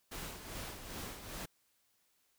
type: noise with tremolo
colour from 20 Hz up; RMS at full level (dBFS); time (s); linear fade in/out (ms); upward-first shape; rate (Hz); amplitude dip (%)
pink; -43; 0.11-1.46; 10; sine; 2.5; 55
effects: white hiss -75 dBFS RMS until 2.38 s